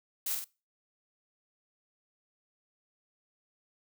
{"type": "noise with echo", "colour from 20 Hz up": "blue", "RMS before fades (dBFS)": -33, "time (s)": [0.26, 0.35], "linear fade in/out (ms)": 5, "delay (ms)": 47, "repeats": 2, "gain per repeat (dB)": -4, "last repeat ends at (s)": 0.444, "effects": ["noise-tail reverb RT60 0.3 s tail -22 dB re dry"]}